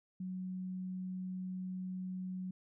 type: tone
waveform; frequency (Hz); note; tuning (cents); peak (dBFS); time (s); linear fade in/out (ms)
sine; 185; F#3; 0; -38; 0.2-2.51; 5
effects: none